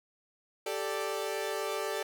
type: chord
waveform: sawtooth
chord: G suspended second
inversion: none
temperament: equal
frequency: 392 / 440 / 587.3 Hz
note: G4 / A4 / D5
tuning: 0 / 0 / 0 cents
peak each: -33 / -32 / -33 dBFS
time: 0.66-2.03 s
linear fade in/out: 5 ms
effects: none